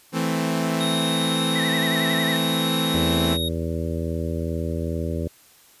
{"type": "chord", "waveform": "sawtooth", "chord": "A minor", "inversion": "second", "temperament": "equal", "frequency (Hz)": [164.81, 220, 261.6], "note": ["E3", "A3", "C4"], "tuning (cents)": [0, 0, 0], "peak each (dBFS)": [-21, -23, -22], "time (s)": [0.12, 3.38], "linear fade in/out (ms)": 50}
{"type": "tone with pitch glide", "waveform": "square", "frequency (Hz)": [3729, 3755], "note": ["A#7", "A#7"], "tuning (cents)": [0, 12], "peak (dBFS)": -26, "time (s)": [0.8, 3.49], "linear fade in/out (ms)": 10, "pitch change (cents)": 12, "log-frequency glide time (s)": [1.46, 1.81]}
{"type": "tone with vibrato", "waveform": "sine", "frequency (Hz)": 1894, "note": "A#6", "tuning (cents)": 27, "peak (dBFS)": -26, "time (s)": [1.55, 2.37], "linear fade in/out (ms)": 10, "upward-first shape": "sine", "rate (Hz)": 11, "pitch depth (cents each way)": 100}
{"type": "harmonic tone", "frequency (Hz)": 82.41, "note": "E2", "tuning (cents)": 0, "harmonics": [1, 2, 3, 4, 5, 6, 7], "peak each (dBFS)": [-27, -30, -32, -33, -34, -35, -35], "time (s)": [2.94, 5.28], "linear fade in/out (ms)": 5}
{"effects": ["white hiss -53 dBFS RMS until 5.8 s", "resampled to 32000 Hz"]}